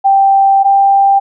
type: tone pair in turn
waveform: sine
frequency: 784 / 789.9 Hz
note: G5 / G5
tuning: 0 / +13 cents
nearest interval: unison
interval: 13 cents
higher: second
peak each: -5 dBFS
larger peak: neither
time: 0.04-0.64 / 0.64-1.2 s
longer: first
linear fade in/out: 20 ms
effects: none